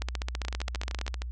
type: two click trains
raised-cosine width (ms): 0.2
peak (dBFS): -18 / -15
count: 11 / 17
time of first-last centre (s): 0.45-1.219 / 0.02-1.08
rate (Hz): 13 / 15.1
effects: added 60 Hz sine -33 dBFS peak until 1.31 s + resampled to 24000 Hz